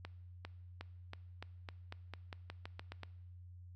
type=accelerating click train; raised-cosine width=0.3 ms; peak=-29 dBFS; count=14; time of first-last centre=0.05-3.033 s; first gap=400 ms; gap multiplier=0.9; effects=noise-tail reverb RT60 1.0 s tail -20 dB re dry + added 89 Hz sine -51 dBFS peak until 3.75 s